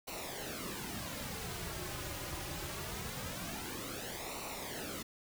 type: noise with flanger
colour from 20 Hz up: pink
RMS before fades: -42 dBFS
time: 0.07-5.03 s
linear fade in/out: 10 ms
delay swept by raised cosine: 0.6 to 4.5 ms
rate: 0.23 Hz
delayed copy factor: -0.7
effects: none